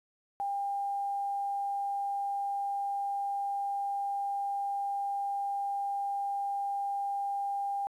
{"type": "tone with quantisation", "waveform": "sine", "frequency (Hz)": 800, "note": "G5", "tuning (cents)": 35, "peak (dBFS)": -30, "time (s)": [0.4, 7.87], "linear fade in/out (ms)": 0, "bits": 10, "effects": ["resampled to 32000 Hz"]}